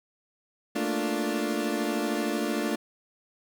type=chord; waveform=30% pulse; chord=Bb major seventh; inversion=third; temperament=equal; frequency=220 / 233.1 / 293.7 / 349.2 Hz; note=A3 / Bb3 / D4 / F4; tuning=0 / 0 / 0 / 0 cents; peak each=-29 / -32 / -28 / -30 dBFS; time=0.75-2.76 s; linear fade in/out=10 ms; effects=none